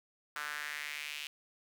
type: tone with high-pass filter sweep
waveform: sawtooth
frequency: 148.2 Hz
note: D3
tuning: 16 cents sharp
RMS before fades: -41 dBFS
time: 0.36-1.27 s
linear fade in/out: 0 ms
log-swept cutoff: 1400 to 2800 Hz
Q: 3.2
effects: none